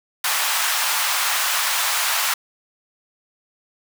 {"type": "high-pass noise", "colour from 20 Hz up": "pink", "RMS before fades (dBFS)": -21, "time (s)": [0.24, 2.34], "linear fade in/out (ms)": 5, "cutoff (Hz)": 880, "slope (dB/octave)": 24, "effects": []}